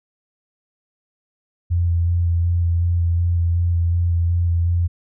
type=tone with vibrato; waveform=sine; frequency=85.8 Hz; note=F2; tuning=30 cents flat; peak=-15 dBFS; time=1.7-4.88 s; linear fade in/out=20 ms; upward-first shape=square; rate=2.7 Hz; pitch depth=15 cents each way; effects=none